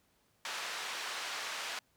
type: band-pass noise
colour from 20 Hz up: pink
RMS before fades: -40 dBFS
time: 0.45-1.79 s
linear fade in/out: 2 ms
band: 1000 to 5700 Hz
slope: 12 dB/octave
effects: pink hiss -72 dBFS RMS until 1.96 s + high-pass 60 Hz 12 dB/octave